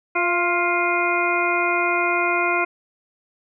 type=harmonic tone with a mistuned harmonic; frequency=350.9 Hz; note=F4; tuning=8 cents sharp; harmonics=1 / 2 / 3 / 4 / 6 / 7; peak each=-25 / -25 / -25 / -25 / -25 / -25 dBFS; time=0.15-2.65 s; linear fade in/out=10 ms; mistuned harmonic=2; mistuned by=-29 cents; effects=none